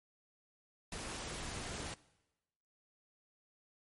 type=noise; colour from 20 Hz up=pink; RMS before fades=-43 dBFS; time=0.92-1.94 s; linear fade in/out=2 ms; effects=noise-tail reverb RT60 1.0 s tail -20 dB re dry + MP3 48 kbps

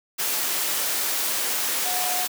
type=tone in noise; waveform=sine; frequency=727 Hz; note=F#5; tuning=31 cents flat; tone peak=-29 dBFS; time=1.85-2.26 s; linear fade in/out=20 ms; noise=white; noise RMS=-25 dBFS; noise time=0.18-2.28 s; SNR=-7 dB; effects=high-pass 300 Hz 12 dB/octave

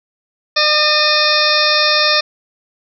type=harmonic tone with a mistuned harmonic; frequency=604 Hz; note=D5; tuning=48 cents sharp; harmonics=1 / 2 / 3 / 4 / 6 / 7 / 8 / 9; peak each=-19 / -19 / -19 / -19 / -19 / -19 / -19 / -19 dBFS; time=0.56-2.21 s; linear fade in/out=10 ms; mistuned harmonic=4; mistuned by=+43 cents; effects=none

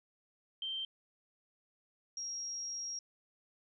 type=tone pair in turn; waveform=sine; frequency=3136 / 5614 Hz; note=G7 / F8; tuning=0 / +8 cents; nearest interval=minor seventh; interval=1008 cents; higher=second; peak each=-36 / -38 dBFS; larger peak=first; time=0.62-0.85 / 2.17-2.99 s; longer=second; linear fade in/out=2 ms; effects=none

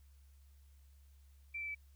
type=tone with pitch steps; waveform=sine; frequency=2342 / 2324 / 2307 Hz; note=D7 / D7 / D7; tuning=-5 / -19 / -31 cents; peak=-39 dBFS; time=1.54-1.75 s; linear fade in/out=10 ms; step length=70 ms; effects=added 69 Hz sine -59 dBFS peak until 1.95 s + white hiss -75 dBFS RMS until 1.95 s

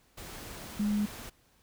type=tone in noise; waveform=sine; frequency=207.7 Hz; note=G#3; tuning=in tune; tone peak=-26 dBFS; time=0.79-1.06 s; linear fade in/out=10 ms; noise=pink; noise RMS=-44 dBFS; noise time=0.17-1.3 s; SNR=+15 dB; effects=pink hiss -66 dBFS RMS until 1.62 s

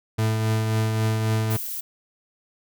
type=tone with tremolo; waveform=40% pulse; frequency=110 Hz; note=A2; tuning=in tune; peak=-18 dBFS; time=0.18-1.57 s; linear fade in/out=10 ms; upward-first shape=triangle; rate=3.7 Hz; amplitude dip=35%
type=noise; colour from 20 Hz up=violet; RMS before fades=-31 dBFS; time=1.5-1.81 s; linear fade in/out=10 ms
effects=none

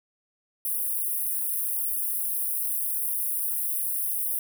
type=high-pass noise; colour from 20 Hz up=white; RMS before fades=-28 dBFS; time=0.65-4.39 s; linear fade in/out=2 ms; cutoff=9300 Hz; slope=96 dB/octave; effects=none

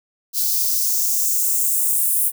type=noise with high-pass filter sweep; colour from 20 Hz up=violet; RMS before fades=-19 dBFS; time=0.33-2.32 s; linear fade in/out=50 ms; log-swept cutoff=4500 to 10000 Hz; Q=2.5; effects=none

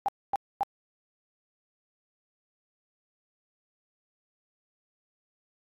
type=tone bursts; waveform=sine; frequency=798 Hz; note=G5; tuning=31 cents sharp; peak=-23 dBFS; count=3; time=0.06-0.632 s; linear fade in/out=0 ms; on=24 ms; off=250 ms; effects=AAC 48 kbps

